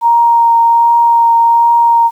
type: tone with vibrato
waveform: sine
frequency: 932.3 Hz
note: A#5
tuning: in tune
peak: -5 dBFS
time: 0.01-2.11 s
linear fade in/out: 50 ms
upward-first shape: triangle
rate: 1.3 Hz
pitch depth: 12 cents each way
effects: 7-bit